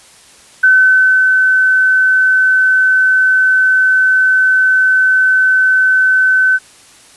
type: tone with ADSR envelope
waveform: sine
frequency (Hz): 1521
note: F#6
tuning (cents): +47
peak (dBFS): -4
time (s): 0.63-6.59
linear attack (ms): 10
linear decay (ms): 600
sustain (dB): -3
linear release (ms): 38
effects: white hiss -42 dBFS RMS until 7.16 s + resampled to 24000 Hz